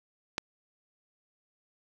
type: click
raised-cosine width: 0.2 ms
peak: -12 dBFS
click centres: 0.381 s
effects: none